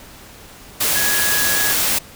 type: tone in noise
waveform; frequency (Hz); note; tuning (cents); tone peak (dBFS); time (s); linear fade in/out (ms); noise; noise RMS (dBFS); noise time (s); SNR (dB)
sine; 1672; G#6; +11; -21; 0.95-1.73; 10; white; -18; 0.8-1.99; -6
effects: pink hiss -41 dBFS RMS until 2.15 s